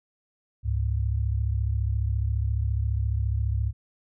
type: tone pair together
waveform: sine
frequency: 69.3 / 103.83 Hz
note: C#2 / G#2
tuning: 0 / 0 cents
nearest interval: perfect fifth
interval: 700 cents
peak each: -25 / -26 dBFS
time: 0.63-3.73 s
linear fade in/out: 50 ms
effects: none